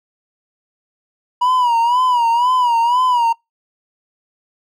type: tone with vibrato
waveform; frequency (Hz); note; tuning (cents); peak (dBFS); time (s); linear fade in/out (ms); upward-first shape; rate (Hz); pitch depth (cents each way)
triangle; 968; B5; -35; -10; 1.41-3.33; 10; sine; 2; 90
effects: noise-tail reverb RT60 0.2 s tail -26 dB re dry